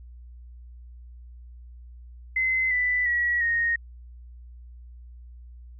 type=tone with pitch steps; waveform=sine; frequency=2052 / 1986.7 / 1923.5 / 1862.2 Hz; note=C7 / B6 / B6 / A#6; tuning=-34 / +10 / -46 / -2 cents; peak=-21 dBFS; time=2.36-3.76 s; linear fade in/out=5 ms; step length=350 ms; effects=added 60 Hz sine -42 dBFS peak until 5.79 s